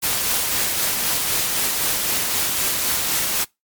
white noise with tremolo, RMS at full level -20 dBFS, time 0.02-3.45 s, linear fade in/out 20 ms, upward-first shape sine, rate 3.9 Hz, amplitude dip 25%, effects noise-tail reverb RT60 0.2 s tail -25 dB re dry + MP3 96 kbps

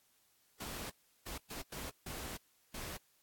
pink noise bursts at uneven times, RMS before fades -44 dBFS, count 6, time 0.6-0.9 / 1.26-1.38 / 1.5-1.62 / 1.72-1.9 / 2.06-2.37 / 2.74-2.97 s, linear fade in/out 5 ms, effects white hiss -72 dBFS RMS until 3.22 s + AAC 64 kbps

